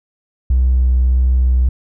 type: tone with vibrato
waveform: triangle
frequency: 63.1 Hz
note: B1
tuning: 38 cents sharp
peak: -6 dBFS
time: 0.5-1.69 s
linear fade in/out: 5 ms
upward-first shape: sine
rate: 1.6 Hz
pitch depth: 9 cents each way
effects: tanh soft clip ceiling -7 dBFS